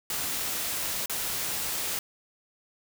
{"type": "noise with dropouts", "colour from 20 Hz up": "white", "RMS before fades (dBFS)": -31, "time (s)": [0.1, 1.99], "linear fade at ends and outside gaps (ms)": 2, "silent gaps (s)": [1.059, 1.096], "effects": []}